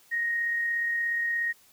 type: tone with amplitude modulation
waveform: sine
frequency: 1870 Hz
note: A#6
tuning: 5 cents sharp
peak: -24 dBFS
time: 0.11-1.53 s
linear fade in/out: 20 ms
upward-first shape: sine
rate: 36.9 Hz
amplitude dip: 25%
effects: white hiss -59 dBFS RMS until 1.72 s